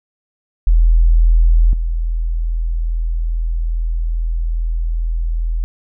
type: tone with level steps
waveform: sine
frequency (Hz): 41.2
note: E1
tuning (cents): 0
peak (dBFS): -7 / -15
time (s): 0.67-5.64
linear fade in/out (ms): 0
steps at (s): 1.73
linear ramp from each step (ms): 2
effects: none